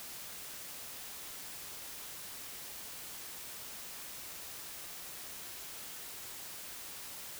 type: silence
effects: white hiss -46 dBFS RMS until 7.39 s